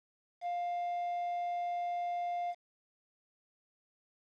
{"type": "tone with quantisation", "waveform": "triangle", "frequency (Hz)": 702, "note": "F5", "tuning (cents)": 9, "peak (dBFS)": -31, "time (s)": [0.41, 2.55], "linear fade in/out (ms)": 50, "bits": 9, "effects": ["low-pass 4000 Hz 12 dB/octave"]}